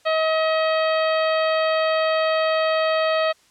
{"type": "harmonic tone", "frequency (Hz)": 636, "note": "D#5", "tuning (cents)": 38, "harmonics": [1, 2, 3, 4, 5, 6, 7], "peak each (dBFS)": [-19, -25, -29, -31, -33, -35, -36], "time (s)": [0.05, 3.33], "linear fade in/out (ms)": 20, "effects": ["white hiss -57 dBFS RMS until 3.5 s", "low-pass 8000 Hz 12 dB/octave"]}